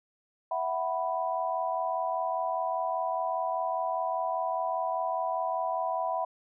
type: chord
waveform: sine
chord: E suspended second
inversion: none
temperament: equal with one note detuned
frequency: 659.3 / 744.3 / 987.8 Hz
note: E5 / F#5 / B5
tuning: 0 / +10 / 0 cents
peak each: -32 dBFS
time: 0.51-6.25 s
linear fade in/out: 5 ms
effects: none